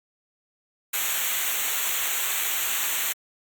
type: noise with comb filter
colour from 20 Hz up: white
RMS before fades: -26 dBFS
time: 0.93-3.13 s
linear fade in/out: 10 ms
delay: 0.2 ms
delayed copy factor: -0.95
effects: Opus 48 kbps